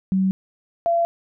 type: tone pair in turn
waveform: sine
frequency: 190 / 680 Hz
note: F#3 / F5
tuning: +46 / -46 cents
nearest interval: octave + minor seventh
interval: 2208 cents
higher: second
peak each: -16 dBFS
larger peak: neither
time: 0.12-0.31 / 0.86-1.05 s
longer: neither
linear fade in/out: 0 ms
effects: none